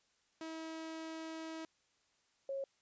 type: tone pair in turn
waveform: sawtooth / sine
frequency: 321.8 / 545.8 Hz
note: E4 / C#5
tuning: -42 / -27 cents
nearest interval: major sixth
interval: 915 cents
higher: second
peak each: -39 / -37 dBFS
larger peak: second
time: 0.41-1.65 / 2.49-2.64 s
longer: first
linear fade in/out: 2 ms
effects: white hiss -75 dBFS RMS until 2.81 s + resampled to 16000 Hz